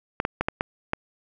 clicks, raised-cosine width 0.5 ms, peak -8 dBFS, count 6, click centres 0.201 / 0.251 / 0.41 / 0.485 / 0.609 / 0.934 s, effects none

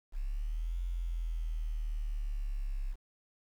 sine exponential two-way sweep, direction up then down, 32.39 to 44 to 33.17 Hz, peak -32 dBFS, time 0.12-2.96 s, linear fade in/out 50 ms, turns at 0.8 s, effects 10-bit

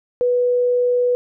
sine tone, 491.6 Hz, B4, 8 cents flat, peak -14 dBFS, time 0.21-1.15 s, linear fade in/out 0 ms, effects none

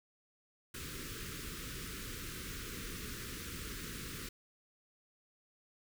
pink band-stop noise, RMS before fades -44 dBFS, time 0.74-4.29 s, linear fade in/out 5 ms, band 470 to 1200 Hz, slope 48 dB/octave, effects none

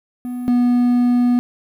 triangle tone pair in turn, 246.9 / 244.3 Hz, B3 / B3, 0 / -19 cents, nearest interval unison, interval 19 cents, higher first, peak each -21 / -10 dBFS, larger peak second, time 0.25-0.48 / 0.48-1.39 s, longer second, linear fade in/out 0 ms, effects 8-bit

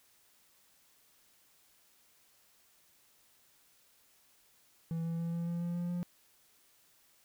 triangle tone with pitch steps, 164.81 / 166.34 / 167.88 / 169.44 / 171.02 / 172.6 / 174.21 / 175.82 Hz, E3 / E3 / E3 / E3 / F3 / F3 / F3 / F3, 0 / +16 / +32 / +48 / -36 / -20 / -4 / +12 cents, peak -31 dBFS, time 4.91-6.03 s, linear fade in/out 0 ms, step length 140 ms, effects white hiss -67 dBFS RMS until 7.24 s

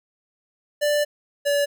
square tone pair in turn, 589 / 573.2 Hz, D5 / D5, +5 / -42 cents, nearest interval unison, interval 47 cents, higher first, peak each -19 dBFS, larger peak neither, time 0.81-1.05 / 1.45-1.66 s, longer first, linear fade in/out 20 ms, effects none

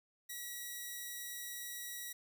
5% pulse tone, 1927 Hz, B6, 43 cents flat, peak -32 dBFS, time 0.29-2.13 s, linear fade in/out 10 ms, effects none

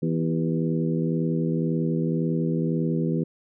harmonic tone with a mistuned harmonic, 81.9 Hz, E2, 11 cents flat, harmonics 2 / 3 / 4 / 5 / 6, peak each -24 / -28 / -30 / -32 / -34 dBFS, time 0.02-3.24 s, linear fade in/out 10 ms, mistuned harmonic 5, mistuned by -51 cents, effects none

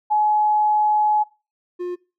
sine / triangle tone pair in turn, 847 / 356.1 Hz, G#5 / F4, +34 / +34 cents, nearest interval octave + minor third, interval 1500 cents, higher first, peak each -15 / -22 dBFS, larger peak first, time 0.1-1.24 / 1.79-1.96 s, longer first, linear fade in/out 20 ms, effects noise-tail reverb RT60 0.3 s tail -21 dB re dry

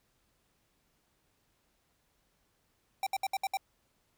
square tone bursts, 780 Hz, G5, 9 cents flat, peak -30 dBFS, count 6, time 3.03-3.571 s, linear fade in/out 2 ms, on 36 ms, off 65 ms, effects pink hiss -74 dBFS RMS until 4.17 s

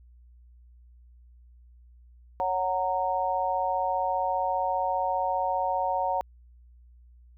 harmonic tone, 185 Hz, F#3, in tune, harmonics 3 / 4 / 5, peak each -31 / -28 / -28 dBFS, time 2.4-6.21 s, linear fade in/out 0 ms, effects added 60 Hz sine -51 dBFS peak until 7.37 s

